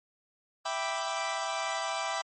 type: chord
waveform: sawtooth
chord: E minor seventh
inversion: none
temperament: equal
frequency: 659.3 / 784 / 987.8 / 1174.7 Hz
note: E5 / G5 / B5 / D6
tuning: 0 / 0 / 0 / 0 cents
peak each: -32 / -32 / -33 / -33 dBFS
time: 0.65-2.22 s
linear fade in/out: 10 ms
effects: MP3 32 kbps